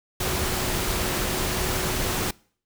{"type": "tone in noise", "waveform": "sine", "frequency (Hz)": 367.7, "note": "F#4", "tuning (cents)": -11, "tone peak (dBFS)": -34, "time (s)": [0.2, 2.31], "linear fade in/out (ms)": 5, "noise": "pink", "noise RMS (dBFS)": -26, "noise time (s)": [0.2, 2.31], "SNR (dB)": -11, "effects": ["noise-tail reverb RT60 0.5 s tail -24 dB re dry"]}